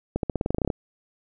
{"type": "accelerating click train", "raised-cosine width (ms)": 2, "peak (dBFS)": -11, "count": 13, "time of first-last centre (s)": [0.16, 0.702], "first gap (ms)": 72, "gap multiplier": 0.91, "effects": []}